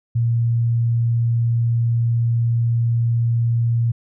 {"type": "tone", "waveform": "sine", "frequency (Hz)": 117, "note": "A#2", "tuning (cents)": 7, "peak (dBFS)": -15, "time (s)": [0.15, 3.92], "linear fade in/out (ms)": 10, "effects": []}